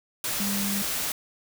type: tone in noise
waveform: sine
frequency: 200.3 Hz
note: G3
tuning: 38 cents sharp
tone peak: -28 dBFS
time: 0.4-0.82 s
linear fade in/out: 2 ms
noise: white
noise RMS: -29 dBFS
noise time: 0.24-1.12 s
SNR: -2 dB
effects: none